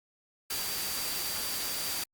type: tone in noise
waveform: sine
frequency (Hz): 4684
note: D8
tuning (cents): -5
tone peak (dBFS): -39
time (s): 0.5-2.04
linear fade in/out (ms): 5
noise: white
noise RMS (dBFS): -34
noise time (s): 0.5-2.04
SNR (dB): -8
effects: Opus 48 kbps